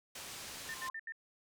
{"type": "low-pass noise", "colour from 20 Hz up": "white", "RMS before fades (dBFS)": -47, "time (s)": [0.15, 0.89], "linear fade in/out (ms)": 5, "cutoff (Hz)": 8100, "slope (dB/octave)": 12}
{"type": "tone with exponential growth", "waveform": "sine", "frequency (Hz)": 1046.5, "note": "C6", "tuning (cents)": 0, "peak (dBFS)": -35, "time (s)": [0.63, 0.9], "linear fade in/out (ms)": 1, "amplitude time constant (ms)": 58}
{"type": "tone bursts", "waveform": "sine", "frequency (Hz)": 1800, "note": "A6", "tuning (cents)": 39, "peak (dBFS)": -40, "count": 4, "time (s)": [0.69, 1.122], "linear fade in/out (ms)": 2, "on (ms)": 51, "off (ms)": 76}
{"effects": []}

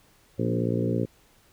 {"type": "harmonic tone with a mistuned harmonic", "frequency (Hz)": 58.27, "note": "A#1", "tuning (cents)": 0, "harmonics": [2, 3, 4, 5, 6, 7, 8, 9], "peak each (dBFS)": [-28, -30, -31, -32, -33, -33, -34, -35], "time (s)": [0.38, 1.06], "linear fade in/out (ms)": 20, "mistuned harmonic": 4, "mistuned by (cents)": 23, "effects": ["pink hiss -60 dBFS RMS until 1.52 s"]}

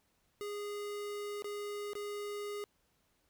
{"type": "tone with dropouts", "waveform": "square", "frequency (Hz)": 411.8, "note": "G#4", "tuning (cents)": -15, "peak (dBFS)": -39, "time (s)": [0.41, 2.64], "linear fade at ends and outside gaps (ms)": 0, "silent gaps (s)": [[1.422, 1.444], [1.933, 1.953]], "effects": ["pink hiss -75 dBFS RMS until 3.29 s"]}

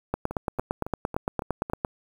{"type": "two click trains", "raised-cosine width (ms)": 1, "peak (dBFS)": [-19, -11], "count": [6, 16], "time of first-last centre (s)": [[0.31, 1.699], [0.14, 1.848]], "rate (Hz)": [3.6, 8.78], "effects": ["7-bit"]}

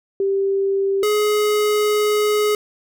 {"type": "tone pair in turn", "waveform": ["sine", "square"], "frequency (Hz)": [392, 420.6], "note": ["G4", "G#4"], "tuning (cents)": [0, 22], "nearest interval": "minor second", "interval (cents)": 122, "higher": "second", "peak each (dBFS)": -16, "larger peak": "neither", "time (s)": [[0.2, 1.03], [1.03, 2.55]], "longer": "second", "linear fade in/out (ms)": 2, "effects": []}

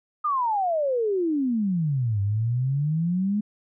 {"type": "exponential two-way sweep", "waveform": "sine", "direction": "down then up", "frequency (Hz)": [1244.5, 98, 213.5], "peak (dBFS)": -21, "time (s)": [0.24, 3.41], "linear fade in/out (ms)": 10, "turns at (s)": 2.21, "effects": []}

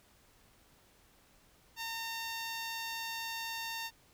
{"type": "tone", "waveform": "10% pulse", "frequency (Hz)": 912, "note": "A#5", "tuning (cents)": -38, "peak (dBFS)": -29, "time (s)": [1.76, 3.91], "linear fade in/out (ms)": 50, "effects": ["pink hiss -65 dBFS RMS until 4.13 s"]}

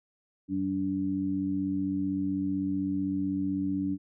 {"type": "harmonic tone", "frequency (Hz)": 95.8, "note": "G2", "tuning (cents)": -39, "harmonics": [1, 2, 3], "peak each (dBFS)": [-40, -33, -28], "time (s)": [0.48, 3.98], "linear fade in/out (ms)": 50, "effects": []}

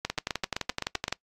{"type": "two click trains", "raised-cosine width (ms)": 0.2, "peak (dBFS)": [-11, -11], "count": [13, 9], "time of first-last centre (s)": [[0.1, 1.126], [0.05, 1.081]], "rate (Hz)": [11.7, 7.76], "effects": ["noise-tail reverb RT60 0.1 s tail -22 dB re dry", "AAC 48 kbps"]}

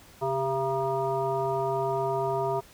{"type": "harmonic tone with a mistuned harmonic", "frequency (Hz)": 135.4, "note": "C#3", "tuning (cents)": -40, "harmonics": [1, 3, 5, 7, 9], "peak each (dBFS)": [-35, -29, -30, -31, -38], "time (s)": [0.21, 2.61], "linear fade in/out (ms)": 20, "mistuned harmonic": 3, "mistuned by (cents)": -40, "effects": ["pink hiss -53 dBFS RMS until 2.73 s"]}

